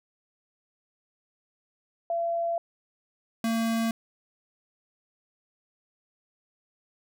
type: tone pair in turn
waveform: sine / square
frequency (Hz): 678 / 227.2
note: E5 / A#3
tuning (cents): +49 / -44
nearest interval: octave + perfect fifth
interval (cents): 1893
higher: first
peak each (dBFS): -25 / -25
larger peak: neither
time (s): 2.1-2.58 / 3.44-3.91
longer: first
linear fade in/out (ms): 2
effects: none